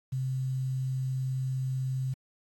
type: tone with quantisation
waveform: sine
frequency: 130.81 Hz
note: C3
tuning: in tune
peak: -28 dBFS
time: 0.12-2.14 s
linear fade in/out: 10 ms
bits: 9
effects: AAC 64 kbps